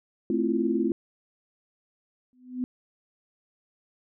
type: chord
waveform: sine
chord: F major seventh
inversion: first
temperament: equal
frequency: 220 / 261.6 / 329.6 / 349.2 Hz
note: A3 / C4 / E4 / F4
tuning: 0 / 0 / 0 / 0 cents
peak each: -28 dBFS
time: 0.3-0.92 s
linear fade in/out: 2 ms
type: tone with exponential growth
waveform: sine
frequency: 251.6 Hz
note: B3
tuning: 32 cents sharp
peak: -23 dBFS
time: 2.33-2.64 s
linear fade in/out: 0 ms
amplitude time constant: 67 ms
effects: none